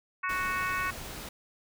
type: harmonic tone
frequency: 370 Hz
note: F#4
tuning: in tune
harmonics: 3 / 4 / 5 / 6 / 7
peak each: -32 / -34 / -36 / -38 / -39 dBFS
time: 0.23-0.91 s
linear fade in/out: 10 ms
type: noise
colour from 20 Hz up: pink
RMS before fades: -41 dBFS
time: 0.29-1.29 s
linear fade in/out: 5 ms
effects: none